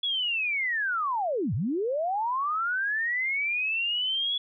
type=linear two-way sweep; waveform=sine; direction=down then up; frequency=3405 to 88.9 to 3405 Hz; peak=-25 dBFS; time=0.03-4.38 s; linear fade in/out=5 ms; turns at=1.54 s; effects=none